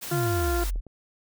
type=noise; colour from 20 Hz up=white; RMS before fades=-36 dBFS; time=0.01-0.71 s; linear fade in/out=20 ms
type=harmonic tone; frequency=347.2 Hz; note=F4; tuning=10 cents flat; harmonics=1 / 2 / 3 / 4 / 5; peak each=-27 / -32 / -39 / -34 / -44 dBFS; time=0.11-0.64 s; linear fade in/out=5 ms
type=exponential sweep; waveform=sine; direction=down; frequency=155.56 to 36 Hz; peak=-25 dBFS; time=0.11-0.81 s; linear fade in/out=20 ms
type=clicks; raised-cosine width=2 ms; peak=-32 dBFS; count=4; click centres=0.411 / 0.483 / 0.759 / 0.867 s
effects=none